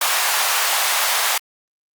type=high-pass noise; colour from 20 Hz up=pink; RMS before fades=-19 dBFS; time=0.01-1.38 s; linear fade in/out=5 ms; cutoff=730 Hz; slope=24 dB/octave; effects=Opus 48 kbps